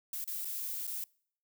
violet noise with dropouts, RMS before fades -38 dBFS, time 0.13-1.04 s, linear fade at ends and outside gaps 2 ms, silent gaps 0.242-0.276 / 0.448-0.453 / 0.869-0.875 s, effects noise-tail reverb RT60 0.6 s tail -26 dB re dry

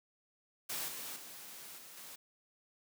white noise with level steps, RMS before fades -39 / -44 / -50 / -53 / -50 dBFS, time 0.69-2.16 s, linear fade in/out 10 ms, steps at 0.88 / 1.16 / 1.78 / 1.97 s, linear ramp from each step 2 ms, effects high-pass 150 Hz 12 dB/octave

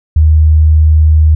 sine tone, 77.7 Hz, D#2, 2 cents flat, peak -3 dBFS, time 0.16-1.35 s, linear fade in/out 5 ms, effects none

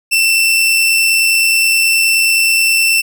sawtooth tone with amplitude modulation, 2681 Hz, E7, 29 cents sharp, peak -5 dBFS, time 0.11-3.02 s, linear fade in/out 20 ms, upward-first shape sine, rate 89.5 Hz, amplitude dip 25%, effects none

